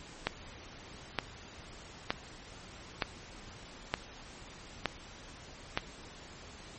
click train, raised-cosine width 0.3 ms, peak -12 dBFS, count 7, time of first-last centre 0.27-5.775 s, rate 1.09 Hz, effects pink hiss -50 dBFS RMS until 6.78 s + MP3 32 kbps

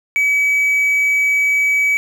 triangle tone with hard clipping, 2281 Hz, C#7, 49 cents sharp, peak -13 dBFS, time 0.16-1.97 s, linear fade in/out 0 ms, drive 5 dB, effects none

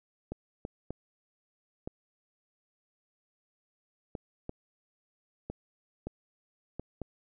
clicks, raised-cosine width 2 ms, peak -23 dBFS, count 10, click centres 0.32 / 0.651 / 0.906 / 1.875 / 4.152 / 4.494 / 5.5 / 6.07 / 6.796 / 7.017 s, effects none

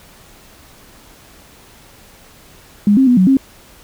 sine tone with pitch steps, 205.2 / 265.9 / 246.3 / 185.8 / 268.6 Hz, G#3 / C4 / B3 / F#3 / C4, -21 / +28 / -5 / +7 / +46 cents, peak -7 dBFS, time 2.87-3.37 s, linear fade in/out 2 ms, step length 100 ms, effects pink hiss -44 dBFS RMS until 3.83 s

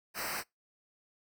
pink noise with comb filter, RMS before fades -37 dBFS, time 0.14-0.44 s, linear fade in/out 50 ms, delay 0.29 ms, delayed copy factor -0.95, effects noise-tail reverb RT60 0.2 s tail -26 dB re dry

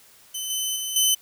15% pulse tone with level steps, 3040 Hz, F#7, 46 cents sharp, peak -21 / -17 / -20 / -10 dBFS, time 0.34-1.15 s, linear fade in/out 10 ms, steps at 0.5 / 0.76 / 0.96 s, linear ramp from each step 2 ms, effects white hiss -53 dBFS RMS until 1.21 s

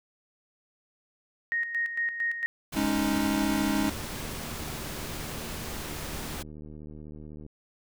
sine tone with tremolo, 1864.7 Hz, A#6, in tune, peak -25 dBFS, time 1.52-2.46 s, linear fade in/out 0 ms, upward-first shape square, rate 4.4 Hz, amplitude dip 60%
pink noise, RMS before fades -37 dBFS, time 2.72-6.43 s, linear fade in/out 10 ms
square chord, Ab suspended fourth, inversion none, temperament equal, 207.7 / 277.2 / 311.1 Hz, Ab3 / Db4 / Eb4, 0 / 0 / 0 cents, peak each -30 dBFS, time 2.76-3.9 s, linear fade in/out 5 ms
click train, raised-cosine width 3 ms, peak -32 dBFS, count 303, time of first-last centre 3.49-7.464 s, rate 76 Hz
effects none

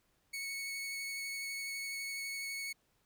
sawtooth tone with vibrato, 2212 Hz, C#7, 4 cents flat, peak -35 dBFS, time 0.33-2.73 s, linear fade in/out 10 ms, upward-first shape sine, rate 12 Hz, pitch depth 11 cents each way, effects pink hiss -75 dBFS RMS until 3.05 s

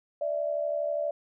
sine tone pair together, 587 / 659.3 Hz, D5 / E5, -1 / 0 cents, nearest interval major second, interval 201 cents, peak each -28 / -32 dBFS, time 0.21-1.11 s, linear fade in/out 5 ms, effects none

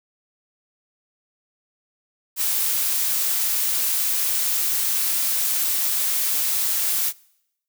blue noise, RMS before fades -22 dBFS, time 2.36-7.13 s, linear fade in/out 50 ms, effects noise-tail reverb RT60 0.8 s tail -24 dB re dry

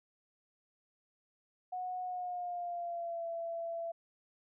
sine tone with pitch glide, 732 to 671.2 Hz, F#5 to E5, -19 to +31 cents, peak -36 dBFS, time 1.72-3.92 s, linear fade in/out 10 ms, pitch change -150 cents, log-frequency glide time 2.03-3.26 s, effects none

